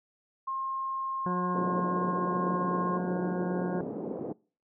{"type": "tone", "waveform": "sine", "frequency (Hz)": 1067, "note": "C6", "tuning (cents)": 34, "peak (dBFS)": -30, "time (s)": [0.47, 2.98], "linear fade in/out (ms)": 10}
{"type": "harmonic tone", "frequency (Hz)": 180.4, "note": "F#3", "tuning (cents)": -44, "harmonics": [1, 2, 3, 4, 5, 6, 8, 9], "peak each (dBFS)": [-30, -36, -40, -42, -44, -46, -48, -49], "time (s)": [1.26, 3.81], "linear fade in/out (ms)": 2}
{"type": "band-pass noise", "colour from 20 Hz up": "white", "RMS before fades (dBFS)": -36, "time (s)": [1.54, 4.33], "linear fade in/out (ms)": 10, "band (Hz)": [160, 520], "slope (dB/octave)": 24}
{"effects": ["noise-tail reverb RT60 0.4 s tail -25 dB re dry"]}